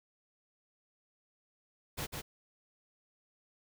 pink noise with echo, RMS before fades -38 dBFS, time 1.97-2.07 s, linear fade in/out 20 ms, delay 150 ms, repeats 1, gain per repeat -3 dB, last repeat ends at 2.22 s, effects none

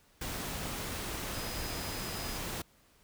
sine tone in noise, 5000 Hz, D#8, 8 cents sharp, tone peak -46 dBFS, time 1.34-2.38 s, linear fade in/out 5 ms, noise pink, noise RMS -38 dBFS, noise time 0.21-2.62 s, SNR -11 dB, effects pink hiss -65 dBFS RMS until 3.03 s

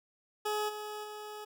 20% pulse tone with level steps, 422.7 Hz, G#4, 31 cents sharp, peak -26 / -34 / -37 dBFS, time 0.45-1.45 s, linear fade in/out 10 ms, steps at 0.68 / 1.03 s, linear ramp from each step 20 ms, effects none

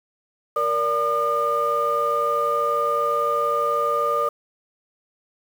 sine tone cluster, 468.9 / 581 / 1212 Hz, A#4 / D5 / D#6, +10 / -19 / -46 cents, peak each -25 / -24 / -20 dBFS, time 0.56-4.29 s, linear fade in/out 5 ms, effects tanh soft clip ceiling -12 dBFS + 7-bit

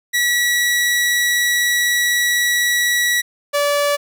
sawtooth tone pair in turn, 1936 / 577.4 Hz, B6 / D5, -35 / -30 cents, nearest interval octave + major sixth, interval 2095 cents, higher first, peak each -11 dBFS, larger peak neither, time 0.13-3.22 / 3.53-3.97 s, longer first, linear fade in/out 20 ms, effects none

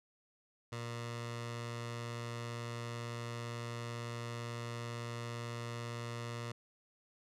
15% pulse tone with notch filter, 117.9 Hz, A#2, 20 cents sharp, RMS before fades -42 dBFS, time 0.72-6.52 s, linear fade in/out 5 ms, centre 290 Hz, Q 0.88, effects low-pass 8000 Hz 12 dB/octave

